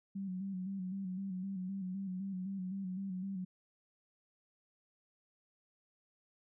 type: tone with vibrato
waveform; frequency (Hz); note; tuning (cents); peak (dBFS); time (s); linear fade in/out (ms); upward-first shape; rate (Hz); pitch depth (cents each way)
sine; 189.7; F#3; +43; -37; 0.15-3.45; 10; square; 3.9; 53
effects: none